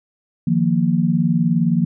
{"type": "chord", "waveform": "sine", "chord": "Eb suspended second", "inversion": "none", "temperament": "equal", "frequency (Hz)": [155.56, 174.61, 233.1], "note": ["Eb3", "F3", "Bb3"], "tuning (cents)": [0, 0, 0], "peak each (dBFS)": [-20, -17, -19], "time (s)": [0.47, 1.85], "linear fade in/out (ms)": 5, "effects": []}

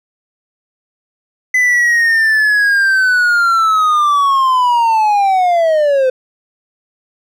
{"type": "linear sweep", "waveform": "triangle", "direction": "down", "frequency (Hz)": [2017, 507], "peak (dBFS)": -7, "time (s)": [1.54, 6.1], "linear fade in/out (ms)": 5, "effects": []}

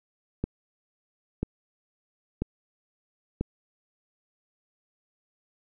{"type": "click train", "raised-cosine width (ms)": 3, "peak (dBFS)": -14, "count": 4, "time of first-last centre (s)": [0.44, 3.41], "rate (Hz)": 1.01, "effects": []}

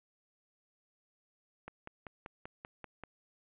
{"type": "click train", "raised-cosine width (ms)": 0.5, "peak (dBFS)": -29, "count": 8, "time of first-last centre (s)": [1.68, 3.037], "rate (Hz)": 5.16, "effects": ["resampled to 8000 Hz", "11-bit"]}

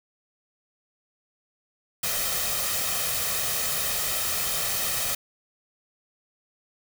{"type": "noise with comb filter", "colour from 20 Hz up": "white", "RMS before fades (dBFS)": -27, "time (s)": [2.03, 5.15], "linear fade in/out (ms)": 5, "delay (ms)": 1.6, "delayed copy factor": 0.6, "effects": []}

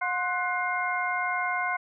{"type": "tone cluster", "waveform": "sine", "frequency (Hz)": [721, 1053, 1482, 2120], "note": ["F#5", "C6", "F#6", "C7"], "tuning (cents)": [-45, 11, 2, 22], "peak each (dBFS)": -31, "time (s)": [0.01, 1.77], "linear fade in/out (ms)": 10, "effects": []}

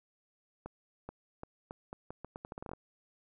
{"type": "accelerating click train", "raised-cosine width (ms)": 1, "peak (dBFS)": -28, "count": 16, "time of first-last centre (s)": [0.66, 2.734], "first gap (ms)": 430, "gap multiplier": 0.8, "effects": []}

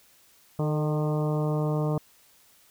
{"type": "harmonic tone with a mistuned harmonic", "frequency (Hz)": 152.3, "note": "D#3", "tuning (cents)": -37, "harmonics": [1, 2, 3, 4, 5, 6, 7, 8], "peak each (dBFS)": [-25, -33, -32, -34, -40, -42, -41, -44], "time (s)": [0.59, 1.98], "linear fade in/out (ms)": 2, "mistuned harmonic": 3, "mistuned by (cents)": -26, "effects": ["white hiss -59 dBFS RMS until 2.7 s"]}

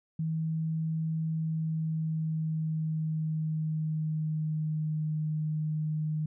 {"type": "tone with pitch glide", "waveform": "sine", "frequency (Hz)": [160, 154.46], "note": ["D#3", "D#3"], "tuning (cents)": [49, -12], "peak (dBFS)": -28, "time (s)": [0.19, 6.26], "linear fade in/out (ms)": 5, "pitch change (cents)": -61, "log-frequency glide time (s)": [1.28, 5.15], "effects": []}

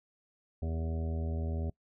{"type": "harmonic tone with a mistuned harmonic", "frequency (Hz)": 81, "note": "E2", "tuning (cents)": -30, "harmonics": [1, 2, 3, 4, 5, 6, 7, 8, 9], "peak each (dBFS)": [-32, -42, -42, -53, -46, -56, -48, -52, -53], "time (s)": [0.62, 1.7], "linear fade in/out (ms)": 5, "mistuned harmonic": 6, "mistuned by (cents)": -39, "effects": ["noise-tail reverb RT60 0.1 s tail -23 dB re dry"]}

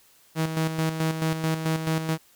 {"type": "tone with tremolo", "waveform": "sawtooth", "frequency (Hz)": 160, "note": "D#3", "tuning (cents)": 49, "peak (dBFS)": -18, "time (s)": [0.35, 2.18], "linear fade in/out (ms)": 50, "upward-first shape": "square", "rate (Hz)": 4.6, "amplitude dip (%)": 55, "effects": ["white hiss -58 dBFS RMS until 2.35 s"]}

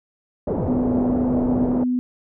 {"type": "low-pass noise", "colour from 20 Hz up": "white", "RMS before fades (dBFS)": -25, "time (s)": [0.47, 1.84], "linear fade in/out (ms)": 5, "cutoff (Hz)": 630, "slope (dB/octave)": 24}
{"type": "exponential sweep", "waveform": "sine", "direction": "down", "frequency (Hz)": [667, 69.3], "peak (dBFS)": -23, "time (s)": [0.48, 0.68], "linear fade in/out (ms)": 5}
{"type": "tone", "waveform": "sine", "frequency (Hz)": 249.6, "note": "B3", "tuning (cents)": 19, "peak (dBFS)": -18, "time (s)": [0.68, 1.99], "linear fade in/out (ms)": 0}
{"effects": []}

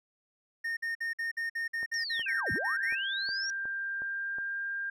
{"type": "tone bursts", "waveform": "triangle", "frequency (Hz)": 1835, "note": "A#6", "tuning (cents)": -28, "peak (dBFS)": -29, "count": 13, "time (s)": [0.64, 2.954], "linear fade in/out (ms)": 10, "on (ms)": 130, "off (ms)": 52}
{"type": "click train", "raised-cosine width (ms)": 1, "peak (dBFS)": -34, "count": 8, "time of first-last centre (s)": [1.83, 4.385], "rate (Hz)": 2.74}
{"type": "linear two-way sweep", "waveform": "sine", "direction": "down then up", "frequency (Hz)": [5740, 64.6, 5740], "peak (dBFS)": -34, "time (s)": [1.94, 3.5], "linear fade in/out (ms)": 0, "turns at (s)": 2.52}
{"type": "tone with pitch glide", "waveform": "sine", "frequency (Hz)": [1585, 1598.8], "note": ["G6", "G6"], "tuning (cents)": [19, 34], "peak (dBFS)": -32, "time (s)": [2.26, 4.9], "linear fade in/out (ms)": 5, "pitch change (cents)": 15, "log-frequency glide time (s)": [3.44, 4.58]}
{"effects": []}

